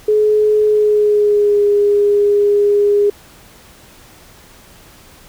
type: tone with pitch glide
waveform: sine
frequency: 424.9 to 409.7 Hz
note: G#4 to G#4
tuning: +40 to -24 cents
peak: -9 dBFS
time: 0.08-3.1 s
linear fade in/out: 5 ms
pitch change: -64 cents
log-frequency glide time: 0.65-1.65 s
effects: pink hiss -43 dBFS RMS until 5.28 s